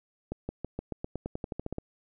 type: accelerating click train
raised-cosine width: 2 ms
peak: -20 dBFS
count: 15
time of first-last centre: 0.32-1.784 s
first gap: 170 ms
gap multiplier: 0.92
effects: none